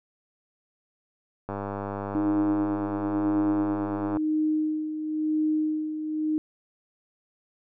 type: click train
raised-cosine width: 1 ms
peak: -18 dBFS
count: 269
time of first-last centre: 1.49-4.17 s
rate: 100 Hz
type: tone with tremolo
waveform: sine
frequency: 309.1 Hz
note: D#4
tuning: 11 cents flat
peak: -21 dBFS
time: 2.15-6.38 s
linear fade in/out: 0 ms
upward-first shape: sine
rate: 0.98 Hz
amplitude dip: 60%
effects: none